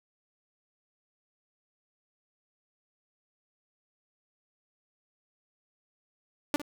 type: tone with echo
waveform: sawtooth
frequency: 293.1 Hz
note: D4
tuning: 3 cents flat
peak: -20 dBFS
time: 6.54-6.56 s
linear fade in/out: 0 ms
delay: 56 ms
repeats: 1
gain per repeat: -14 dB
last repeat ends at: 6.616 s
effects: none